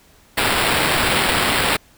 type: noise with sample-and-hold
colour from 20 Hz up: violet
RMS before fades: -18 dBFS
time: 0.37-1.77 s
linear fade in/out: 10 ms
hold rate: 6300 Hz
effects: pink hiss -52 dBFS RMS until 1.97 s